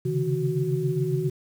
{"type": "tone cluster", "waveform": "sine", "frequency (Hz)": [134.6, 141.9, 159.3, 370.4], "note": ["C3", "C#3", "D#3", "F#4"], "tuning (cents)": [49, 41, 41, 2], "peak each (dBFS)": [-29, -28, -28, -27], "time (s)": [0.05, 1.3], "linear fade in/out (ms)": 10, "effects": ["8-bit"]}